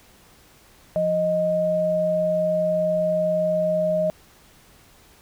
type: tone pair together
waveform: sine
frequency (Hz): 174.61 / 622.2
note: F3 / D#5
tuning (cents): 0 / 0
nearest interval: octave + minor seventh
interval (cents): 2200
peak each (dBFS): -28 / -19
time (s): 0.96-4.1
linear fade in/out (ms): 0
effects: pink hiss -53 dBFS RMS until 5.21 s